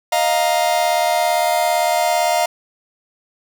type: chord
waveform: 45% pulse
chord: Eb suspended second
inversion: none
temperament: just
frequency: 622.3 / 700 / 933.4 Hz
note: Eb5 / F5 / Bb5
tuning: 0 / +4 / +2 cents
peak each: -20 / -17 / -22 dBFS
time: 0.12-2.46 s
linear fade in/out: 5 ms
effects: none